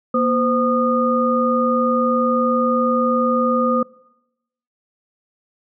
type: tone cluster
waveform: sine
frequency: 237 / 514 / 1226 Hz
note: A#3 / C5 / D#6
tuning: +29 / -31 / -26 cents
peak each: -19 dBFS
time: 0.14-3.83 s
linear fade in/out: 5 ms
effects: noise-tail reverb RT60 0.9 s tail -23 dB re dry